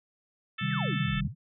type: harmonic tone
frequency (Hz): 440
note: A4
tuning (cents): 0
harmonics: 3 / 4 / 5 / 6 / 7 / 8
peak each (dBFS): -39 / -38 / -42 / -39 / -43 / -41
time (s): 0.58-1.21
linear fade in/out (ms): 10
type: chord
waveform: sine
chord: C minor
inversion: none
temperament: equal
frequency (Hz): 130.81 / 155.56 / 196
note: C3 / Eb3 / G3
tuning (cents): 0 / 0 / 0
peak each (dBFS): -32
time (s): 0.61-1.28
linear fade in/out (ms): 10
type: exponential two-way sweep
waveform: sine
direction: down then up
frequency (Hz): 2276 to 34.65 to 180.2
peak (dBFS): -35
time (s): 0.69-1.35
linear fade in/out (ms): 50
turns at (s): 1.19
effects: none